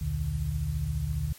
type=tone cluster; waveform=sine; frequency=63 / 77.6 / 121 / 150.1 Hz; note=B1 / D#2 / B2 / D3; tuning=+35 / -4 / -35 / +38 cents; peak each=-34 / -31 / -36 / -31 dBFS; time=0.01-1.33 s; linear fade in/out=5 ms; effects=white hiss -51 dBFS RMS until 1.38 s + MP3 64 kbps